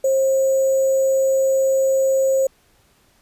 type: tone with sample-and-hold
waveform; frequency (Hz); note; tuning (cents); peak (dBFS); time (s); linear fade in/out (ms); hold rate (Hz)
sine; 534; C5; +35; -14; 0.04-2.47; 5; 7350
effects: pink hiss -58 dBFS RMS until 3.21 s + resampled to 32000 Hz